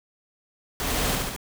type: noise with echo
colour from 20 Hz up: pink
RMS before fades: -28 dBFS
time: 0.8-1.15 s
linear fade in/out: 0 ms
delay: 71 ms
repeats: 3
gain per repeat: -2 dB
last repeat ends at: 1.363 s
effects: none